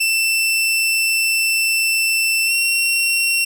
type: tone with pitch glide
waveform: sawtooth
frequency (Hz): 2673 to 2729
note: E7 to F7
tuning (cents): +23 to -41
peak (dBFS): -12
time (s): 0-3.45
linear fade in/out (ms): 10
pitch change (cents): +36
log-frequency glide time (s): 2.46-2.52
effects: 9-bit